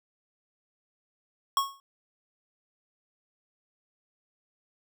square tone with exponential decay, 1099 Hz, C#6, 15 cents flat, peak -20 dBFS, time 1.57-1.8 s, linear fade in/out 1 ms, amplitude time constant 49 ms, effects none

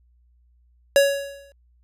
square tone with exponential decay, 559 Hz, C#5, 14 cents sharp, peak -11 dBFS, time 0.96-1.52 s, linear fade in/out 1 ms, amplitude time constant 120 ms, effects added 60 Hz sine -56 dBFS peak until 1.83 s + resampled to 32000 Hz

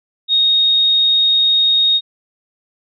sine tone, 3729 Hz, A#7, in tune, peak -10 dBFS, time 0.28-2.01 s, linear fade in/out 50 ms, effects none

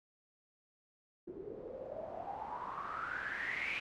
white noise with low-pass filter sweep, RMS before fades -42 dBFS, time 1.27-3.8 s, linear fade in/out 10 ms, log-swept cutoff 350 to 2500 Hz, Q 9.8, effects none

